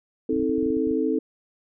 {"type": "chord", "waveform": "sine", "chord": "A diminished", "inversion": "first", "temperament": "just", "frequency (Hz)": [264, 316.8, 440], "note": ["C4", "Eb4", "A4"], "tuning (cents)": [16, 31, 0], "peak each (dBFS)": -25, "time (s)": [0.29, 1.19], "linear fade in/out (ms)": 5}
{"type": "clicks", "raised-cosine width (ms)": 5, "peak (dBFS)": -29, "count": 12, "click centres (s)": [0.33, 0.364, 0.397, 0.428, 0.495, 0.581, 0.628, 0.662, 0.704, 0.769, 0.872, 0.911]}
{"effects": []}